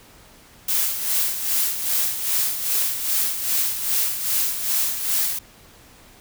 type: noise with tremolo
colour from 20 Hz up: blue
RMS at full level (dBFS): -20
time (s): 0.68-5.39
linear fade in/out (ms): 5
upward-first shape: sine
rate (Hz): 2.5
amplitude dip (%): 60
effects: pink hiss -49 dBFS RMS until 6.2 s